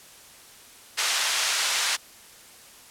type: band-pass noise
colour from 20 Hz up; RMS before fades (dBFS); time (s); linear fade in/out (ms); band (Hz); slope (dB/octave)
white; -25; 0.97-1.97; 20; 960 to 6200; 12
effects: white hiss -49 dBFS RMS until 2.9 s + low-pass 12000 Hz 12 dB/octave